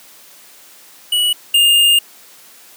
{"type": "tone pair in turn", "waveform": "square", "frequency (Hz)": [2933, 2822], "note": ["F#7", "F7"], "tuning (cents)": [-16, 17], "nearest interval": "minor second", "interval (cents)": 67, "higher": "first", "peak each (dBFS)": [-13, -9], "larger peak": "second", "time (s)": [[1.12, 1.33], [1.54, 1.99]], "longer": "second", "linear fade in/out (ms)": 5, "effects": ["white hiss -43 dBFS RMS until 2.76 s", "high-pass 200 Hz 12 dB/octave"]}